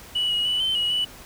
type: tone with pitch steps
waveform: sine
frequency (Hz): 2946 / 2900 / 2964 / 3083 / 2910 / 2962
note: F#7 / F#7 / F#7 / G7 / F#7 / F#7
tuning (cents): -8 / -35 / +2 / -29 / -29 / +1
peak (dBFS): -19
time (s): 0.15-1.05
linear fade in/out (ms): 10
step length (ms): 150
effects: tanh soft clip ceiling -18 dBFS + pink hiss -44 dBFS RMS until 1.25 s

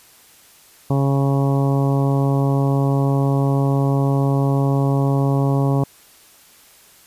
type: harmonic tone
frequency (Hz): 138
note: C#3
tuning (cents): -7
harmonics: 1 / 2 / 3 / 4 / 5 / 6 / 7 / 8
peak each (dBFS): -16 / -22 / -26 / -28 / -30 / -32 / -33 / -34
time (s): 0.9-5.84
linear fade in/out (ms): 5
effects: white hiss -49 dBFS RMS until 7.06 s + resampled to 32000 Hz

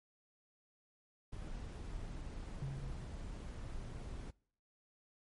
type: noise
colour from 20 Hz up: brown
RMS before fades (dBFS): -45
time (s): 1.32-4.31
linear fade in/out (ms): 10
type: tone with exponential decay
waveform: sine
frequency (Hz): 136.5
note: C#3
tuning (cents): -26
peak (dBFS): -37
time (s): 2.62-3.59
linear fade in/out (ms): 2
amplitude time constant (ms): 210
effects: noise-tail reverb RT60 0.6 s tail -25 dB re dry + MP3 48 kbps

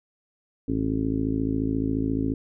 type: harmonic tone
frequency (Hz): 54.3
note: A1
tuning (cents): -22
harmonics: 1 / 2 / 3 / 4 / 5 / 6 / 7 / 8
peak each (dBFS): -33 / -31 / -35 / -34 / -25 / -34 / -36 / -37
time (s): 0.68-2.34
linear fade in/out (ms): 5
effects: none

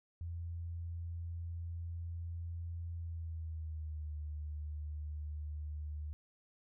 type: tone with pitch glide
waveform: sine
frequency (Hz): 84.6 to 75.37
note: E2 to D2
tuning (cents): +45 to +45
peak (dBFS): -39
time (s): 0.21-6.13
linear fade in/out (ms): 0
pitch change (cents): -200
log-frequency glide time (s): 2.94-4.16
effects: none

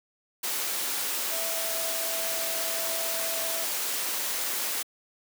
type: tone in noise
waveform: sine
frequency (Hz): 659.3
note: E5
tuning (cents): 0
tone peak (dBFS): -36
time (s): 1.31-3.65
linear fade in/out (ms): 10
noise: white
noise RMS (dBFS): -30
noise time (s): 0.43-4.83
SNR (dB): -9
effects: high-pass 300 Hz 12 dB/octave

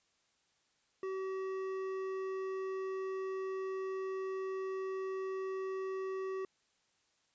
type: tone with hard clipping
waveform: triangle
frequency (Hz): 381.1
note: G4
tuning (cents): -49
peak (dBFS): -38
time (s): 1.03-6.45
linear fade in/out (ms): 2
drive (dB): 14
effects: white hiss -75 dBFS RMS until 7.34 s + resampled to 16000 Hz

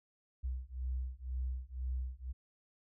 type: beating tone pair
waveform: sine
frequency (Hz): 62.6 / 64.6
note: B1 / C2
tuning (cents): +24 / -21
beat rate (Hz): 2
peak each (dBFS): -39 / -39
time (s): 0.43-2.33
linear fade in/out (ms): 20
effects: none

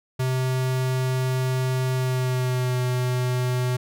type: tone with pitch glide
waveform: square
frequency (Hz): 129.2 to 125.59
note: C3 to B2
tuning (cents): -21 to +29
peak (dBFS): -22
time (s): 0.19-3.77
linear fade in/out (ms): 10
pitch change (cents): -50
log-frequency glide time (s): 1.94-2.81
effects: none

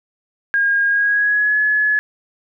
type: tone with pitch glide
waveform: sine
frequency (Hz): 1624 to 1702.8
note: G#6 to G#6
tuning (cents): -39 to +43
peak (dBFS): -13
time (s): 0.54-1.99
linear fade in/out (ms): 0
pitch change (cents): +82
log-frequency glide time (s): 0.87-1.58
effects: none

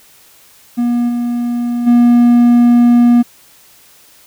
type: tone with level steps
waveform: triangle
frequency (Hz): 239.8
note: A#3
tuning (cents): +49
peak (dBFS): -9 / -12 / -3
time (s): 0.77-3.23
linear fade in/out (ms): 20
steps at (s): 1.08 / 1.86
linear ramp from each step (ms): 20
effects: white hiss -45 dBFS RMS until 4.26 s

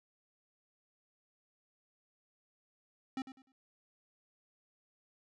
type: tone with echo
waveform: square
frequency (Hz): 263.9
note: C4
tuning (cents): +15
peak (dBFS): -36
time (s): 3.17-3.22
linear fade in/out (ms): 2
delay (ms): 100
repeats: 3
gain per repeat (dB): -12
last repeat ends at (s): 3.52
effects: low-pass 5000 Hz 12 dB/octave

